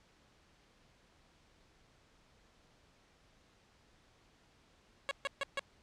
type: tone bursts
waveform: 10% pulse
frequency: 554.4 Hz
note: C#5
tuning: in tune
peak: -25 dBFS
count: 4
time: 5.09-5.594 s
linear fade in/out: 0 ms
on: 21 ms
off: 140 ms
effects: pink hiss -67 dBFS RMS until 5.82 s + low-pass 6000 Hz 12 dB/octave